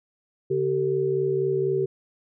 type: tone cluster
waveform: sine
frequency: 142 / 384.6 / 448.7 Hz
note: C#3 / G4 / A4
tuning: +42 / -33 / +34 cents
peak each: -30 / -22 / -29 dBFS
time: 0.5-1.86 s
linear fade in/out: 10 ms
effects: none

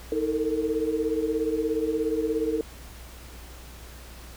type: tone cluster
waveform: sine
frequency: 317.5 / 442.5 / 459.4 Hz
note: D#4 / A4 / A#4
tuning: +35 / +10 / -25 cents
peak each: -28 dBFS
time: 0.12-2.61 s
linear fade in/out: 2 ms
effects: added 60 Hz sine -43 dBFS peak until 4.36 s + pink hiss -47 dBFS RMS until 4.36 s

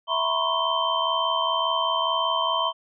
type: tone cluster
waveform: sine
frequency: 657 / 947 / 1012 / 1094 / 3114 Hz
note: E5 / A#5 / B5 / C#6 / G7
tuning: -6 / +27 / +42 / -23 / -12 cents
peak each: -29 / -29 / -27 / -27 / -27 dBFS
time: 0.07-2.73 s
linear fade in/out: 50 ms
effects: none

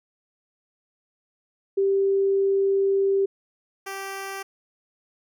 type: tone pair in turn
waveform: sine / 10% pulse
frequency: 392 / 390.1 Hz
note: G4 / G4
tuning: 0 / -8 cents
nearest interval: unison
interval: 8 cents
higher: first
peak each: -18 / -23 dBFS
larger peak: first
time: 1.77-3.26 / 3.86-4.43 s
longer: first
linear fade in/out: 10 ms
effects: none

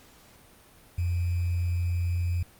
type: tone with sample-and-hold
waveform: sine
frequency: 87.31 Hz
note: F2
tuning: in tune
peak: -24 dBFS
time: 0.98-2.43 s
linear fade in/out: 5 ms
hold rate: 2450 Hz
effects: pink hiss -55 dBFS RMS until 2.59 s + Opus 48 kbps

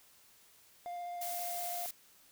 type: tone with vibrato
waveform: triangle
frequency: 702 Hz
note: F5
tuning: 9 cents sharp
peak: -37 dBFS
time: 0.86-1.86 s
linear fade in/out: 0 ms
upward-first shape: sine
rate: 15 Hz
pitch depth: 9 cents each way
type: noise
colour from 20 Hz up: blue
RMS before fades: -41 dBFS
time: 1.21-1.91 s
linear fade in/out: 5 ms
effects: white hiss -63 dBFS RMS until 2.31 s

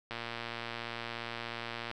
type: click train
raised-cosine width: 0.3 ms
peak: -22 dBFS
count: 212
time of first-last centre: 0.11-1.913 s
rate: 117 Hz
effects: none

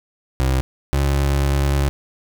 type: tone pair in turn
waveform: 30% pulse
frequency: 65.6 / 69.65 Hz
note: C2 / C#2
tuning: +5 / +9 cents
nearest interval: minor second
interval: 104 cents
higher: second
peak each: -13 dBFS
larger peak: neither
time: 0.4-0.61 / 0.93-1.89 s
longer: second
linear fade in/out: 0 ms
effects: none

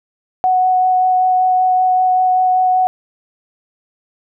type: tone with vibrato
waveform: sine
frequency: 740 Hz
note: F#5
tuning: in tune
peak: -10 dBFS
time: 0.44-2.87 s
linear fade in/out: 0 ms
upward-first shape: sine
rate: 5.2 Hz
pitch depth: 8 cents each way
effects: none

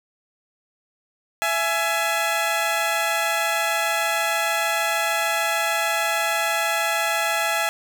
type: tone pair together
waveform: 15% pulse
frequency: 666.7 / 840 Hz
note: E5 / G#5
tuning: +19 / +19 cents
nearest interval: major third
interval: 400 cents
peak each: -17 dBFS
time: 1.42-7.69 s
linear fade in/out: 0 ms
effects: none

